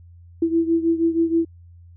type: beating tone pair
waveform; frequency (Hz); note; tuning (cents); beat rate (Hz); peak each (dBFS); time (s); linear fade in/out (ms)
sine; 329.6 / 335.9; E4 / E4; 0 / +33; 6.3; -18 / -22; 0.42-1.45; 5
effects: added 86 Hz sine -43 dBFS peak until 1.96 s